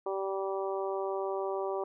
harmonic tone, 193.8 Hz, G3, 20 cents flat, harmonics 2 / 3 / 4 / 5 / 6, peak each -33 / -37 / -39 / -41 / -43 dBFS, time 0.06-1.84 s, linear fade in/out 5 ms, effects none

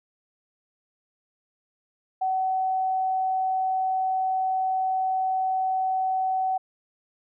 sine tone, 755 Hz, F#5, 35 cents sharp, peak -22 dBFS, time 2.21-6.58 s, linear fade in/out 10 ms, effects none

